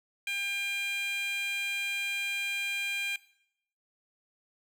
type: tone with high-pass filter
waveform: 15% pulse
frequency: 800 Hz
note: G5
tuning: 35 cents sharp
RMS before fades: -33 dBFS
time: 0.27-3.16 s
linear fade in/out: 2 ms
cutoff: 2400 Hz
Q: 3.1
effects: noise-tail reverb RT60 0.7 s tail -18 dB re dry